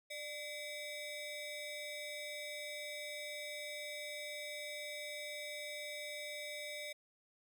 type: ring-modulated tone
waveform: 25% pulse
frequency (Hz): 1446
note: F#6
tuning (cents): -40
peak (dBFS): -36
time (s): 0.1-6.93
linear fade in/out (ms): 10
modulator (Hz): 850
effects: none